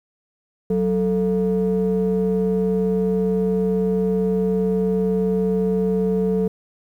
triangle ring-modulated tone, 127.1 Hz, C3, 50 cents flat, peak -12 dBFS, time 0.7-6.48 s, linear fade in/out 5 ms, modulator 314 Hz, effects 9-bit

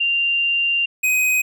sine / square tone pair in turn, 2782 / 2511 Hz, F7 / D#7, -7 / +15 cents, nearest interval major second, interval 178 cents, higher first, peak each -16 dBFS, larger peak neither, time 0-0.86 / 1.03-1.42 s, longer first, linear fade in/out 10 ms, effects none

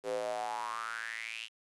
square tone with high-pass filter sweep, 56.5 Hz, A1, 47 cents sharp, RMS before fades -38 dBFS, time 0.03-1.49 s, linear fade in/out 50 ms, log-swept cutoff 440 to 3000 Hz, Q 7.2, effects resampled to 24000 Hz + 10-bit

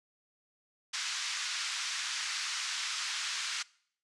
white band-pass noise, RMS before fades -36 dBFS, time 0.93-3.63 s, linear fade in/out 10 ms, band 1200 to 6300 Hz, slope 24 dB/octave, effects noise-tail reverb RT60 0.6 s tail -23 dB re dry + resampled to 24000 Hz

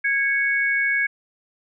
sine tone pair together, 1650.3 / 2217 Hz, G#6 / C#7, -11 / 0 cents, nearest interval perfect fourth, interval 511 cents, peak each -21 / -21 dBFS, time 0.04-1.07 s, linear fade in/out 10 ms, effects none

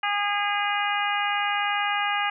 harmonic tone, 409 Hz, G#4, 26 cents flat, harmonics 2 / 3 / 4 / 5 / 6 / 7, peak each -27 / -29 / -30 / -31 / -32 / -32 dBFS, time 0.03-2.3 s, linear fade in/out 5 ms, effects none

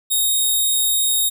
5% pulse tone, 3729 Hz, A#7, in tune, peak -8 dBFS, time 0.1-1.3 s, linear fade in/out 20 ms, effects none

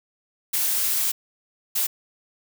blue noise bursts at uneven times, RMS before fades -23 dBFS, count 2, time 0.53-1.12 / 1.75-1.87 s, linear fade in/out 10 ms, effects none

